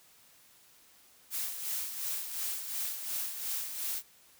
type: noise with tremolo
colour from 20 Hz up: blue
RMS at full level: -34 dBFS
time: 1.3-4.03 s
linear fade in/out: 50 ms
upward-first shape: sine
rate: 2.8 Hz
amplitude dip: 55%
effects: white hiss -61 dBFS RMS until 4.39 s